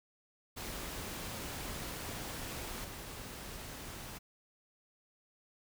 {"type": "noise with level steps", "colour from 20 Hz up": "pink", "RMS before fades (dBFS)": [-42, -46], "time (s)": [0.56, 4.19], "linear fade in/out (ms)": 20, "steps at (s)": 2.84, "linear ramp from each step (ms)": 10, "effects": []}